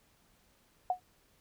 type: tone with exponential decay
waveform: sine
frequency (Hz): 730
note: F#5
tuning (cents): -24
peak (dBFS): -23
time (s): 0.9-1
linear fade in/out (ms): 2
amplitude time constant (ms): 21
effects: pink hiss -68 dBFS RMS until 1.4 s